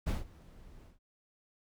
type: noise with ADSR envelope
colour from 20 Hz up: brown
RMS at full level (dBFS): -29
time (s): 0.06-0.99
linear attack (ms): 20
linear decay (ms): 160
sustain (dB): -24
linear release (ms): 140
effects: none